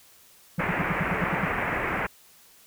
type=tone bursts; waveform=triangle; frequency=173.2 Hz; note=F3; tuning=14 cents flat; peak=-21 dBFS; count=9; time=0.58-1.455 s; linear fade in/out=5 ms; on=27 ms; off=79 ms
type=low-pass noise; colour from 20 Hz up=white; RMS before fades=-28 dBFS; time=0.59-2.07 s; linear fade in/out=10 ms; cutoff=2300 Hz; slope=48 dB/octave
effects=white hiss -55 dBFS RMS until 2.66 s